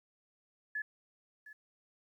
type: tone with echo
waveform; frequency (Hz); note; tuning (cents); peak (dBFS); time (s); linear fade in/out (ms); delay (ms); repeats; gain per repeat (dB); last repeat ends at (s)
sine; 1713; A6; -47; -34; 0.75-0.82; 5; 710; 1; -15; 1.53
effects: 12-bit